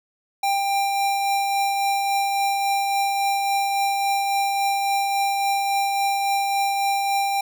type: tone with tremolo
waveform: square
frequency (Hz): 793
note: G5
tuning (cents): +20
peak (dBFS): -19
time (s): 0.43-7.41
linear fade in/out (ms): 5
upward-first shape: triangle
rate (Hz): 3.6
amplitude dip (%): 30
effects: none